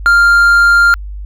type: tone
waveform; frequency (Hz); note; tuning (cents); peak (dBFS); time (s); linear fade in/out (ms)
triangle; 1396.9; F6; 0; -3; 0.06-0.94; 0
effects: added 50 Hz sine -22 dBFS peak until 1.25 s